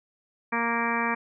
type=harmonic tone; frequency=233.1 Hz; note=A#3; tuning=in tune; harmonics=1 / 2 / 3 / 4 / 5 / 6 / 7 / 8 / 9 / 10; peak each=-31 / -35 / -37 / -30 / -31 / -39 / -33 / -33 / -41 / -32 dBFS; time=0.52-1.15 s; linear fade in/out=10 ms; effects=none